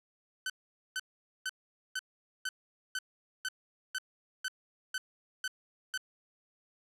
sawtooth tone bursts, 1521 Hz, F#6, 47 cents sharp, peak -29 dBFS, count 12, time 0.46-5.976 s, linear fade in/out 2 ms, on 38 ms, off 460 ms, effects low-pass 11000 Hz 12 dB/octave

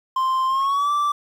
triangle tone with pitch glide, 1046.5 to 1167.9 Hz, C6 to D6, 0 to -10 cents, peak -16 dBFS, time 0.16-1.12 s, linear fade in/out 5 ms, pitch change +190 cents, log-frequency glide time 0.47-0.91 s, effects 8-bit

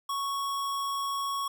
square tone, 1108.7 Hz, C#6, in tune, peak -30 dBFS, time 0.09-1.48 s, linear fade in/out 5 ms, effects 11-bit

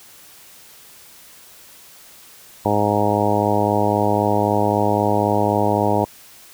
harmonic tone, 103.83 Hz, G#2, in tune, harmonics 1 / 2 / 3 / 4 / 5 / 6 / 7 / 8 / 9, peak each -24 / -24 / -24 / -24 / -24 / -24 / -24 / -24 / -24 dBFS, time 2.65-6.05 s, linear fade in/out 5 ms, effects white hiss -45 dBFS RMS until 6.53 s

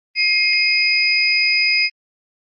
sine tone cluster, 2132 / 2516 / 4972 Hz, C7 / D#7 / D#8, +32 / +19 / -2 cents, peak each -18 dBFS, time 0.15-1.9 s, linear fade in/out 50 ms, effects Opus 24 kbps

